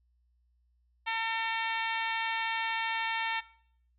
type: harmonic tone with a mistuned harmonic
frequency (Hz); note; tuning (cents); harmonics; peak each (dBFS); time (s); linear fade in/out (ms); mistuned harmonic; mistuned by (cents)
451.6; A4; +45; 2 / 3 / 4 / 5 / 6 / 7 / 8 / 9; -33 / -42 / -37 / -37 / -40 / -43 / -44 / -52; 1.06-3.41; 20; 9; +55
effects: noise-tail reverb RT60 0.6 s tail -18 dB re dry + added 60 Hz sine -67 dBFS peak until 3.98 s